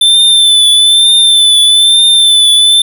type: tone with vibrato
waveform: square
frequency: 3536 Hz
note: A7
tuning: 8 cents sharp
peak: -4 dBFS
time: 0.01-2.82 s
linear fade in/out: 5 ms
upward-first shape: triangle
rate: 1.1 Hz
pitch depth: 41 cents each way
effects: none